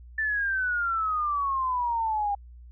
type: exponential sweep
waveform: sine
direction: down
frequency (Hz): 1779 to 801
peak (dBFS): -24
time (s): 0.18-2.35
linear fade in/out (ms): 5
effects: added 60 Hz sine -44 dBFS peak until 2.71 s